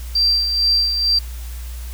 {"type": "tone with tremolo", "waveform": "sine", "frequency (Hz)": 4706, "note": "D8", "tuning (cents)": 3, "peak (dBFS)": -12, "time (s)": [0.15, 1.19], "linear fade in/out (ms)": 5, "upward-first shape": "sine", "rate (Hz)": 2.2, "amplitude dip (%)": 50, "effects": ["added 60 Hz sine -27 dBFS peak until 1.93 s", "white hiss -41 dBFS RMS until 1.93 s"]}